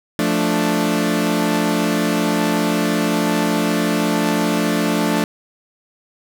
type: chord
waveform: sawtooth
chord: D minor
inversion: first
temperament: equal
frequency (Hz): 174.61 / 220 / 293.7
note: F3 / A3 / D4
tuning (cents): 0 / 0 / 0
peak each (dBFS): -18 / -16 / -16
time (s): 0.19-5.24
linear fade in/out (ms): 0
effects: none

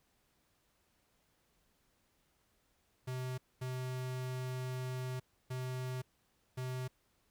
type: tone bursts at uneven times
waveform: square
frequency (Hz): 128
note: C3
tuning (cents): -38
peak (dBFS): -38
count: 4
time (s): 3.07-3.38 / 3.61-5.2 / 5.5-6.02 / 6.57-6.88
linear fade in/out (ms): 10
effects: pink hiss -75 dBFS RMS until 7.3 s

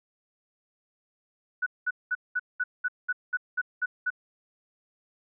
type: tone bursts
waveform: sine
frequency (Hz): 1480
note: F#6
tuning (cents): 0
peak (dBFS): -24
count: 11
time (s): 1.62-4.104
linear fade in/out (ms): 10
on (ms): 44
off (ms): 200
effects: none

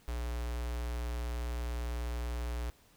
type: tone with notch filter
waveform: square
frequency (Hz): 59.7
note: A#1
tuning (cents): +42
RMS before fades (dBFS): -36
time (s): 0.08-2.7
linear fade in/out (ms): 0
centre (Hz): 210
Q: 1.2
effects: pink hiss -64 dBFS RMS until 2.96 s

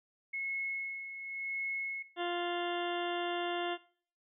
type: tone with tremolo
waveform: sine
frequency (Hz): 2180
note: C#7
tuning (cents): -29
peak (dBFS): -32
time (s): 0.33-2.03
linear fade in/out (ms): 10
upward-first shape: sine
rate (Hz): 0.92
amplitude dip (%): 60
type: harmonic tone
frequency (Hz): 349.2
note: F4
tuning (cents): 0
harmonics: 1 / 2 / 3 / 4 / 5 / 6 / 8 / 9 / 10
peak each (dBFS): -36 / -37 / -44 / -45 / -45 / -48 / -45 / -48 / -46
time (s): 2.16-3.78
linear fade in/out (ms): 50
effects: noise-tail reverb RT60 0.5 s tail -19 dB re dry

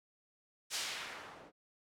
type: noise with low-pass filter sweep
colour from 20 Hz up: blue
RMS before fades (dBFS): -43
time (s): 0.7-1.52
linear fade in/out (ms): 50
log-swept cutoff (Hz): 6400 to 500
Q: 0.85
effects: none

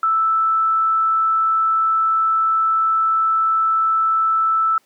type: tone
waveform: sine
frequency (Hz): 1318.5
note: E6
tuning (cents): 0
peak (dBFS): -14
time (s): 0.03-4.78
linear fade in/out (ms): 2
effects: pink hiss -59 dBFS RMS until 4.85 s + high-pass 300 Hz 12 dB/octave

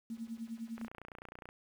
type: tone with tremolo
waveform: sine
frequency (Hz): 228.1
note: A#3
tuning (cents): -37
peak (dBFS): -36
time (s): 0.1-0.88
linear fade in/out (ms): 2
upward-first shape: triangle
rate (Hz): 9.9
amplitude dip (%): 95
type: click train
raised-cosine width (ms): 0.5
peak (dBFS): -32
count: 22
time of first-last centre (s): 0.78-1.489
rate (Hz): 29.6
effects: 10-bit

